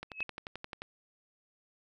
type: click train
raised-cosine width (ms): 0.3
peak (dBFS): -24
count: 10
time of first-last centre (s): 0.03-0.819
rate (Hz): 11.4
type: tone with exponential growth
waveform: sine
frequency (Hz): 2577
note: E7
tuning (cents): -40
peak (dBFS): -28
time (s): 0.1-0.23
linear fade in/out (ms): 2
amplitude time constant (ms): 28
effects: none

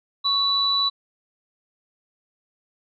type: tone pair together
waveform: sine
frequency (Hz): 1109 / 3952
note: C#6 / B7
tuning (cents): 0 / 0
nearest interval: octave + minor seventh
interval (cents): 2200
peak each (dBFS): -26 / -19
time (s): 0.24-0.9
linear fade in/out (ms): 20
effects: none

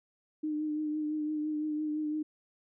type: tone with vibrato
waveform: sine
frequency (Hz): 304.4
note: D#4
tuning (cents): -38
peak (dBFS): -30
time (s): 0.43-2.23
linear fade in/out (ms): 10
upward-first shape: triangle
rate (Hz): 5.9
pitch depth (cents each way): 30
effects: none

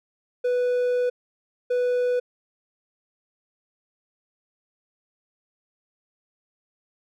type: tone bursts at uneven times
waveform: triangle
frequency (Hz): 493.9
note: B4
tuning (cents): 0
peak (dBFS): -18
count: 2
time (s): 0.44-1.1 / 1.7-2.2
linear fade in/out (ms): 10
effects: none

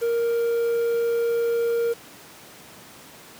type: tone with quantisation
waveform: triangle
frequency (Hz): 467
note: A#4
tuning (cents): +3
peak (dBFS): -18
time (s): 0.01-1.94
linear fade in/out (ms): 20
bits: 7
effects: pink hiss -45 dBFS RMS until 3.39 s + high-pass 150 Hz 12 dB/octave

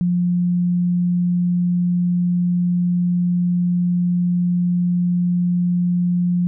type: tone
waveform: sine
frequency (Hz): 176.7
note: F3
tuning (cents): +21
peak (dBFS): -15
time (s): 0.01-6.47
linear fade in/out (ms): 0
effects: none

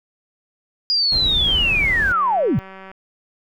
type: linear sweep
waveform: sine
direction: down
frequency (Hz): 4909 to 96.4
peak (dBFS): -15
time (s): 0.9-2.59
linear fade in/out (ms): 0
type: noise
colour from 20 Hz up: brown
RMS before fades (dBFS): -26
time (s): 1.12-2.12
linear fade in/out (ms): 0
type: click train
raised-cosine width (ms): 0.5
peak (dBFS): -24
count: 277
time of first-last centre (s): 1.47-2.915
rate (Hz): 191
effects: none

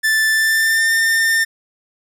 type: tone with pitch glide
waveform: 45% pulse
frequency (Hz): 1760 to 1805.3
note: A6 to A6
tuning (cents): 0 to +44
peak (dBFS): -13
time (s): 0.03-1.45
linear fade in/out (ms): 20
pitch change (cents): +44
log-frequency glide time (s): 0.3-0.91
effects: none

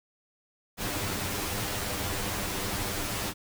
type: noise with comb filter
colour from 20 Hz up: pink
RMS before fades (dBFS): -32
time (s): 0.77-3.34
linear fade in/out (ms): 50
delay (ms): 10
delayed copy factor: +0.65
effects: none

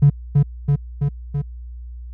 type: tone with echo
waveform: triangle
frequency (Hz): 142.8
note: D3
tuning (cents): -48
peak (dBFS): -4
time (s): 0.02-0.1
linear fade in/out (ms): 10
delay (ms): 330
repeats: 4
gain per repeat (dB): -3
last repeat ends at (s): 1.42
effects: tanh soft clip ceiling -5 dBFS + added 60 Hz sine -31 dBFS peak until 2.13 s

